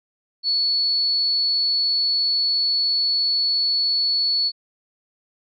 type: tone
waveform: sine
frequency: 4417 Hz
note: C#8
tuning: 7 cents flat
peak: -17 dBFS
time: 0.43-4.52 s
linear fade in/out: 50 ms
effects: MP3 96 kbps